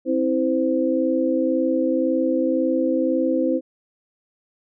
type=tone cluster; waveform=sine; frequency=262.8 / 324.7 / 516 Hz; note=C4 / E4 / C5; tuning=+8 / -26 / -24 cents; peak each=-22 dBFS; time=0.05-3.61 s; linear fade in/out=50 ms; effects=none